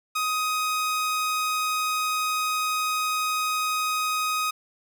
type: tone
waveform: sawtooth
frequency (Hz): 1254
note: D#6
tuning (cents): +13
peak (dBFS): -20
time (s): 0.15-4.51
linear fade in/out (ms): 10
effects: none